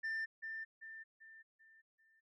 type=tone with echo; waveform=sine; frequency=1788 Hz; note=A6; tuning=27 cents sharp; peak=-34 dBFS; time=0.03-0.26 s; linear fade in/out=20 ms; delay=390 ms; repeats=5; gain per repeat=-7 dB; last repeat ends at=2.21 s; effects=tanh soft clip ceiling -36 dBFS